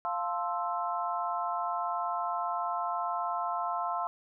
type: chord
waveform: sine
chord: F major seventh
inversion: none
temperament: equal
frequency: 698.5 / 880 / 1046.5 / 1318.5 Hz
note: F5 / A5 / C6 / E6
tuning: 0 / 0 / 0 / 0 cents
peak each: -34 / -37 / -34 / -36 dBFS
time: 0.05-4.07 s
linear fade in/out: 0 ms
effects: none